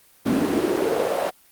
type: noise with high-pass filter sweep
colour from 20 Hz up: brown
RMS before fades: -22 dBFS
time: 0.25-1.31 s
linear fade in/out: 20 ms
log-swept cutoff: 230 to 620 Hz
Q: 3.5
effects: white hiss -55 dBFS RMS until 1.51 s + Opus 32 kbps